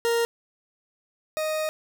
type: tone pair in turn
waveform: 40% pulse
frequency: 466.2 / 622.3 Hz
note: A#4 / D#5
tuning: 0 / 0 cents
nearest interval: perfect fourth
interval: 500 cents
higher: second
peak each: -20 / -24 dBFS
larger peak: first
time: 0.05-0.25 / 1.37-1.69 s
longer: second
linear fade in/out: 0 ms
effects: none